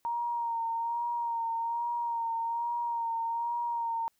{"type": "tone with vibrato", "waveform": "sine", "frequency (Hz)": 932.3, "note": "A#5", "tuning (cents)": 0, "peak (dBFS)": -29, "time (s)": [0.05, 4.08], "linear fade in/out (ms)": 0, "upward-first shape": "sine", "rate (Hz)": 1.2, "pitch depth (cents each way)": 32, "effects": ["white hiss -74 dBFS RMS until 4.19 s"]}